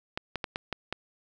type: clicks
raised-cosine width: 0.3 ms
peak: -15 dBFS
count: 6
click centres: 0.175 / 0.357 / 0.442 / 0.559 / 0.727 / 0.926 s
effects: none